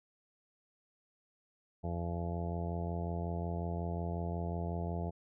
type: harmonic tone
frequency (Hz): 85.5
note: F2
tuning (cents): -36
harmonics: 1 / 2 / 3 / 4 / 5 / 6 / 7 / 8 / 9 / 10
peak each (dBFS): -37 / -39 / -51 / -47 / -46 / -50 / -51 / -44 / -57 / -50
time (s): 1.83-5.11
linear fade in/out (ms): 20
effects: none